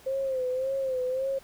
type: tone with vibrato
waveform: sine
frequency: 523.3 Hz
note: C5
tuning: in tune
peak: -26 dBFS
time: 0.06-1.39 s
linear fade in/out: 10 ms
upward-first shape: sine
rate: 1.8 Hz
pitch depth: 65 cents each way
effects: pink hiss -54 dBFS RMS until 1.43 s